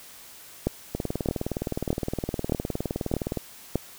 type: two click trains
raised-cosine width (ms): 2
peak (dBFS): -9 / -14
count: 6 / 48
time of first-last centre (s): 0.67-3.756 / 0.95-3.373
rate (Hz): 1.62 / 19.4
effects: white hiss -47 dBFS RMS until 3.98 s